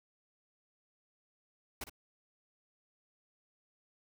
pink noise with echo, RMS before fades -39 dBFS, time 1.81-1.84 s, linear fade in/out 5 ms, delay 57 ms, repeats 1, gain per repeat -11 dB, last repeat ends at 1.897 s, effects none

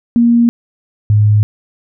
sine tone pair in turn, 235.6 / 105.23 Hz, A#3 / G#2, +19 / +23 cents, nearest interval octave + major second, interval 1396 cents, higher first, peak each -6 dBFS, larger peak neither, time 0.16-0.49 / 1.1-1.43 s, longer neither, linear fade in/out 0 ms, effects none

